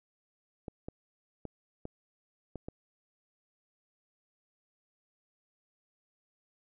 clicks, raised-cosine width 2 ms, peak -26 dBFS, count 6, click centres 0.682 / 0.885 / 1.453 / 1.854 / 2.557 / 2.685 s, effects none

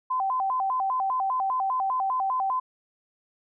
sine tone with vibrato, 890 Hz, A5, 20 cents sharp, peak -23 dBFS, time 0.1-2.6 s, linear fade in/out 10 ms, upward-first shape square, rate 5 Hz, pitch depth 240 cents each way, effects none

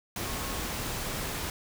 sine tone in noise, 1089 Hz, C#6, 31 cents flat, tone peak -43 dBFS, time 0.25-0.6 s, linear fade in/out 2 ms, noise pink, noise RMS -34 dBFS, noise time 0.16-1.5 s, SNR -12 dB, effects none

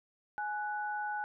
sine tone pair together, 837.8 / 1482 Hz, G#5 / F#6, +15 / +2 cents, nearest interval minor seventh, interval 987 cents, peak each -35 / -38 dBFS, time 0.38-1.24 s, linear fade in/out 0 ms, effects none

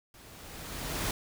pink noise with level ramp, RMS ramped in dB -54 to -31 dBFS, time 0.14-1.11 s, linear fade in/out 2 ms, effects none

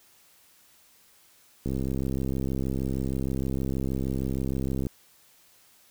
click train, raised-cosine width 3 ms, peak -17 dBFS, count 214, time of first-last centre 1.66-4.868 s, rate 66.4 Hz, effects white hiss -59 dBFS RMS until 5.9 s

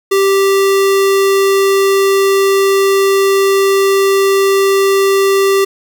square tone, 391.5 Hz, G4, 2 cents flat, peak -9 dBFS, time 0.11-5.65 s, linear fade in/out 10 ms, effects 8-bit

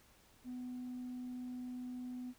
sine tone, 249.6 Hz, B3, 19 cents sharp, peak -40 dBFS, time 0.44-2.34 s, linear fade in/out 50 ms, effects tanh soft clip ceiling -39 dBFS + pink hiss -66 dBFS RMS until 2.38 s

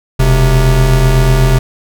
square tone pair together, 40.92 / 130.81 Hz, E1 / C3, -12 / 0 cents, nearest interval octave + minor sixth, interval 2012 cents, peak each -10 dBFS, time 0.19-1.59 s, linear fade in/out 10 ms, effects none

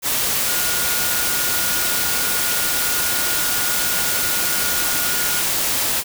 sine tone in noise, 1438 Hz, F#6, 50 cents flat, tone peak -28 dBFS, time 0.45-5.44 s, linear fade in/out 50 ms, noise white, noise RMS -20 dBFS, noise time 0.02-6.04 s, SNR -11 dB, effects none

